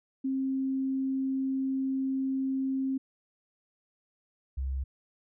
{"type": "tone pair in turn", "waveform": "sine", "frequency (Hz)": [266.4, 66.6], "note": ["C4", "C2"], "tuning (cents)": [31, 31], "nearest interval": "2 octaves", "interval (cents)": 2400, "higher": "first", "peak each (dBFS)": [-27, -29], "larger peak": "first", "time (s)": [[0.24, 2.98], [4.57, 4.84]], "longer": "first", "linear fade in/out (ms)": 10, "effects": []}